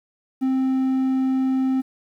triangle tone, 262.6 Hz, C4, 6 cents sharp, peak -16 dBFS, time 0.41-1.82 s, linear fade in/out 20 ms, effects 9-bit

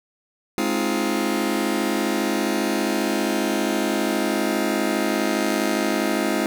sawtooth chord, F minor seventh, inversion first, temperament just, 209.5 / 261.9 / 314.3 / 349.2 Hz, Ab3 / C4 / Eb4 / F4, +15 / +2 / +18 / 0 cents, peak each -22 dBFS, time 0.58-6.46 s, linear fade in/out 0 ms, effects none

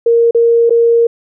sine tone with dropouts, 465.9 Hz, A#4, 1 cent flat, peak -6 dBFS, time 0.06-1.07 s, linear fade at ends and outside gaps 5 ms, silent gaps 0.31-0.347 / 0.696-0.705 s, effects none

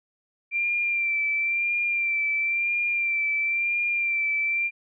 sine tone with vibrato, 2363 Hz, D7, 10 cents sharp, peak -22 dBFS, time 0.51-4.71 s, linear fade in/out 50 ms, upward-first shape sine, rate 0.98 Hz, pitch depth 33 cents each way, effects none

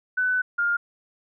sine tone pair in turn, 1500 / 1409.6 Hz, F#6 / F6, +23 / +16 cents, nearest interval minor second, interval 107 cents, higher first, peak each -20 dBFS, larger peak neither, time 0.17-0.42 / 0.58-0.77 s, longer first, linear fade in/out 10 ms, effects none

